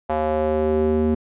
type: tone with band-pass filter sweep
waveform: square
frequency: 77.4 Hz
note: D#2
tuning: 9 cents flat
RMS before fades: -20 dBFS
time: 0.09-1.15 s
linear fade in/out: 10 ms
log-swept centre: 720 to 290 Hz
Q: 2.6
effects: resampled to 8000 Hz